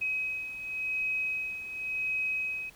sine beating tone pair, 2537 / 2537.91 Hz, D#7 / D#7, +33 / +34 cents, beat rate 0.91 Hz, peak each -31 / -37 dBFS, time 0.01-2.7 s, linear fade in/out 10 ms, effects pink hiss -56 dBFS RMS until 2.75 s

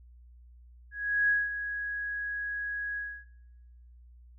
sine tone with ADSR envelope, 1661.2 Hz, G#6, in tune, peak -21 dBFS, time 0.91-3.26 s, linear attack 380 ms, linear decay 200 ms, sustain -10 dB, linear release 290 ms, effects noise-tail reverb RT60 1.0 s tail -23 dB re dry + added 60 Hz sine -51 dBFS peak until 4.38 s

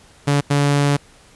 sawtooth tone bursts at uneven times, 143.1 Hz, D3, 45 cents flat, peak -10 dBFS, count 2, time 0.27-0.41 / 0.5-0.97 s, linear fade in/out 10 ms, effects pink hiss -49 dBFS RMS until 1.35 s + resampled to 24000 Hz

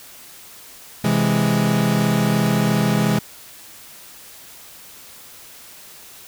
40% pulse chord, C augmented, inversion none, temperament equal, 130.81 / 164.81 / 207.7 Hz, C3 / E3 / G#3, 0 / 0 / 0 cents, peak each -21 / -20 / -18 dBFS, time 1.04-3.19 s, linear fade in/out 5 ms, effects white hiss -42 dBFS RMS until 6.27 s

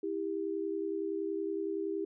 sine tone pair together, 326.2 / 396.9 Hz, E4 / G4, -18 / +22 cents, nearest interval minor third, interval 340 cents, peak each -36 / -34 dBFS, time 0.03-2.05 s, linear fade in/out 5 ms, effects none

